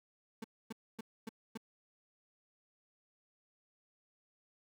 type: tone bursts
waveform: 35% pulse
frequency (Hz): 223.3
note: A3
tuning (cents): +26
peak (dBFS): -39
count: 5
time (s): 0.42-1.575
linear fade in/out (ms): 5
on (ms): 23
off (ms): 260
effects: none